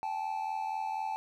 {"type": "tone pair together", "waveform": "triangle", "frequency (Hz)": [783.9, 868], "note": ["G5", "A5"], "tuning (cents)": [0, -24], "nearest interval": "major second", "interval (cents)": 176, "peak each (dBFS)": [-35, -32], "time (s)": [0.03, 1.16], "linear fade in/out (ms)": 0, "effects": []}